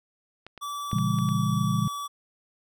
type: clicks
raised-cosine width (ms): 0.3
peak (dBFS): -26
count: 6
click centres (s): 0.466 / 0.577 / 0.915 / 0.985 / 1.187 / 1.289
type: tone with pitch glide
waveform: square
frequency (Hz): 1156 to 1147.4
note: D6 to D6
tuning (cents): -28 to -41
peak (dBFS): -32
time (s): 0.61-2.08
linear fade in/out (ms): 20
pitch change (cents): -13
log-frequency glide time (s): 0.81-1.38
type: chord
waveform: sine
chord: A# diminished seventh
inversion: none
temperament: just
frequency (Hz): 116.54 / 139.85 / 167.82 / 201.4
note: A#2 / C#3 / E3 / G3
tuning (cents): 0 / +16 / +31 / +47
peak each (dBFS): -28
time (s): 0.93-1.88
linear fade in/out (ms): 0
effects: none